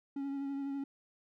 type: tone with vibrato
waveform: triangle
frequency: 277.2 Hz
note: C#4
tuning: in tune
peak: -33 dBFS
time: 0.16-0.84 s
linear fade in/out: 5 ms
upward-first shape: triangle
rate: 12 Hz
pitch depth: 26 cents each way
effects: none